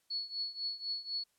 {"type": "tone with tremolo", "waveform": "sine", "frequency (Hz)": 4394, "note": "C#8", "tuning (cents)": -16, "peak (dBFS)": -32, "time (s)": [0.1, 1.24], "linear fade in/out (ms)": 10, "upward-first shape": "triangle", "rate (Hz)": 4, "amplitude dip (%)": 90, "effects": ["white hiss -75 dBFS RMS until 1.38 s", "low-pass 12000 Hz 12 dB/octave"]}